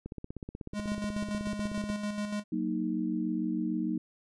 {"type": "click train", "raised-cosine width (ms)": 3, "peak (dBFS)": -26, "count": 31, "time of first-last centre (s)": [0.06, 1.9], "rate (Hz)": 16.3}
{"type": "tone with tremolo", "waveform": "square", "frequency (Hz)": 207.7, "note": "G#3", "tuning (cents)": 0, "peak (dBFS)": -31, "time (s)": [0.73, 2.44], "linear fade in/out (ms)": 50, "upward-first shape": "square", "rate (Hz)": 6.9, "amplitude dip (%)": 45}
{"type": "chord", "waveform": "sine", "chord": "D# minor", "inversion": "first", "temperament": "just", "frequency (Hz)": [186.68, 233.3, 311.1], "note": ["F#3", "A#3", "D#4"], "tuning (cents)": [16, 2, 0], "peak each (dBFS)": [-34, -33, -32], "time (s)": [2.52, 3.98], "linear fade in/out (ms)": 5}
{"effects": ["resampled to 22050 Hz"]}